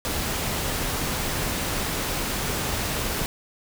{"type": "noise", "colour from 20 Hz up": "pink", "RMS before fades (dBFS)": -27, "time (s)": [0.05, 3.26], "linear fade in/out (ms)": 0, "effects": []}